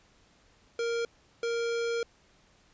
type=tone bursts at uneven times; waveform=square; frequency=466.2 Hz; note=A#4; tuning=in tune; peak=-29 dBFS; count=2; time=0.79-1.05 / 1.43-2.03 s; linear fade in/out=2 ms; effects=pink hiss -63 dBFS RMS until 2.73 s + resampled to 16000 Hz